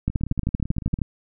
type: two click trains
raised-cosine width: 5 ms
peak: -19 / -9 dBFS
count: 17 / 13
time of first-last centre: 0.1-0.989 / 0.08-1.018 s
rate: 18 / 12.8 Hz
effects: none